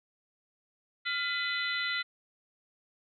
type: harmonic tone with a mistuned harmonic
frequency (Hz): 502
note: B4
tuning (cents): +28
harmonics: 3 / 4 / 5 / 6 / 7 / 8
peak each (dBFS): -35 / -33 / -43 / -42 / -40 / -37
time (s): 1.05-2.03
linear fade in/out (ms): 20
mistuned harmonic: 3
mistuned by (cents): -130
effects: none